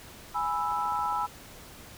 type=chord; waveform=sine; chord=E major; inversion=first; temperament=equal; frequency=830.6 / 987.8 / 1318.5 Hz; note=G#5 / B5 / E6; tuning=0 / 0 / 0 cents; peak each=-31 dBFS; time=0.34-1.27 s; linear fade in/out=20 ms
type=click train; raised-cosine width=1 ms; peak=-33 dBFS; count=7; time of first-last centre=0.72-1.125 s; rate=14.8 Hz
effects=pink hiss -48 dBFS RMS until 1.97 s